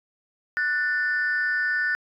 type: tone pair together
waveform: sine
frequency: 1480 / 1781.6 Hz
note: F#6 / A6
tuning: 0 / +21 cents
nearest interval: minor third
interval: 321 cents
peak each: -23 dBFS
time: 0.57-1.95 s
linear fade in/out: 0 ms
effects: tanh soft clip ceiling -17 dBFS